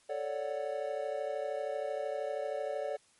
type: chord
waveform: triangle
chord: D major seventh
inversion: second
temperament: equal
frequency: 440 / 554.4 / 587.3 / 740 Hz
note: A4 / C#5 / D5 / F#5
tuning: 0 / 0 / 0 / 0 cents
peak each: -38 / -36 / -35 / -40 dBFS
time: 0.09-2.97 s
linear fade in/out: 10 ms
effects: white hiss -66 dBFS RMS until 3.19 s + MP3 48 kbps